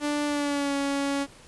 sawtooth tone with pitch glide, 293.7 to 279.6 Hz, D4 to C#4, 0 to +15 cents, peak -21 dBFS, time 0-1.27 s, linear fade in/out 50 ms, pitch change -85 cents, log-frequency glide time 0.26-0.75 s, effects pink hiss -51 dBFS RMS until 1.47 s + resampled to 24000 Hz

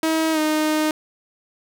sawtooth tone with pitch glide, 320 to 308.4 Hz, D#4 to D#4, +49 to -15 cents, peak -14 dBFS, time 0.03-0.91 s, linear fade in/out 2 ms, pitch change -64 cents, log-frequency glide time 0.32-0.39 s, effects none

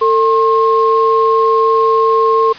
sine tone pair together, 449.3 / 1071 Hz, A4 / C6, +36 / +40 cents, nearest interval octave + minor third, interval 1504 cents, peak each -11 dBFS, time 0.01-2.53 s, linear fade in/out 10 ms, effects white hiss -32 dBFS RMS until 2.58 s + resampled to 11025 Hz

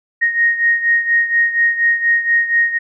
sine beating tone pair, 1864.7 / 1868.9 Hz, A#6 / A#6, 0 / +4 cents, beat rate 4.2 Hz, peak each -13 / -18 dBFS, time 0.21-2.79 s, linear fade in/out 20 ms, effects none

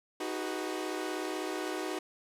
sawtooth chord, G# minor seventh, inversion second, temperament equal with one note detuned, 311.1 / 370 / 406.1 / 493.9 Hz, D#4 / F#4 / G#4 / B4, 0 / 0 / -39 / 0 cents, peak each -34 / -33 / -39 / -39 dBFS, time 0.2-1.99 s, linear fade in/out 5 ms, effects low-pass 12000 Hz 12 dB/octave

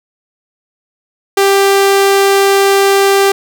sawtooth tone, 394.1 Hz, G4, 9 cents sharp, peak -3 dBFS, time 1.37-3.32 s, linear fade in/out 5 ms, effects none

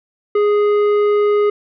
sine tone with tanh clipping, 414.7 Hz, G#4, 3 cents flat, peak -13 dBFS, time 0.35-1.5 s, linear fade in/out 5 ms, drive 10 dB, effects none

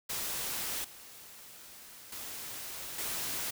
white noise with level steps, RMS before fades -36 / -51 / -42 / -36 dBFS, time 0.09-3.51 s, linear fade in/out 10 ms, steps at 0.84 / 2.12 / 2.98 s, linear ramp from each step 5 ms, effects none

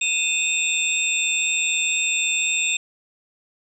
sine tone cluster, 2512 / 2673 / 3601 / 7570 Hz, D#7 / E7 / A7 / A#8, +16 / +23 / +39 / +26 cents, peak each -25 dBFS, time 0.01-2.77 s, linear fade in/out 5 ms, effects none

